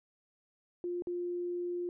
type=tone with dropouts; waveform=sine; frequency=352 Hz; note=F4; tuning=14 cents sharp; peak=-33 dBFS; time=0.84-1.89 s; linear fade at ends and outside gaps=1 ms; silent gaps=1.022-1.071 s; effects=none